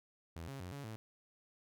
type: tone with pitch steps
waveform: sawtooth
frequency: 82.8 / 136.8 / 90.1 / 141.2 / 109.9 Hz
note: E2 / C#3 / F#2 / C#3 / A2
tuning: +8 / -23 / -45 / +32 / -2 cents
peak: -40 dBFS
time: 0.36-0.96 s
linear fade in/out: 0 ms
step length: 120 ms
effects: none